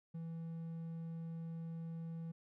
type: tone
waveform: triangle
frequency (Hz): 164.81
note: E3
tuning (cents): 0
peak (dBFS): -40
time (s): 0.14-2.32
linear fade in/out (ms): 10
effects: none